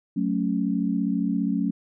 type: chord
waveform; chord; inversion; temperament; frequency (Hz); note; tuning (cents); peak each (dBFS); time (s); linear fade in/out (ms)
sine; F# minor; none; equal; 185 / 220 / 277.2; F#3 / A3 / C#4; 0 / 0 / 0; -26; 0.16-1.71; 10
effects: none